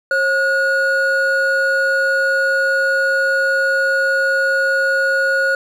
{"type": "tone pair together", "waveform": "triangle", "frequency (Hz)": [541, 1447.5], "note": ["C#5", "F#6"], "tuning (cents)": [-42, -38], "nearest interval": "octave + perfect fourth", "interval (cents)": 1704, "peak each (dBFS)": [-17, -13], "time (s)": [0.11, 5.55], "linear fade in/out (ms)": 2, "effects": []}